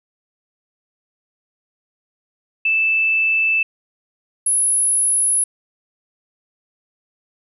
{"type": "tone pair in turn", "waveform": "sine", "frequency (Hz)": [2637, 10548], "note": ["E7", "E9"], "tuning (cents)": [0, 0], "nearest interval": "2 octaves", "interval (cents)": 2400, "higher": "second", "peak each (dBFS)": -14, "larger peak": "neither", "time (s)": [[2.65, 3.63], [4.46, 5.44]], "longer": "neither", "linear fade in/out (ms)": 5, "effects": []}